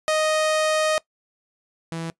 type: tone pair in turn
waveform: sawtooth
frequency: 622.3 / 164.83 Hz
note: D#5 / E3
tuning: 0 / 0 cents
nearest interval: octave + major seventh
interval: 2300 cents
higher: first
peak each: -15 / -24 dBFS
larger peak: first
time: 0.08-0.98 / 1.92-2.1 s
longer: first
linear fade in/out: 0 ms
effects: noise-tail reverb RT60 0.1 s tail -21 dB re dry + resampled to 24000 Hz